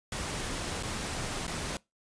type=noise with dropouts; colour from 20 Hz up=pink; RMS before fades=-35 dBFS; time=0.12-1.77 s; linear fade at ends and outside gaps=2 ms; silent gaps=0.827-0.832 / 1.468-1.478 s; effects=noise-tail reverb RT60 0.2 s tail -22 dB re dry + resampled to 22050 Hz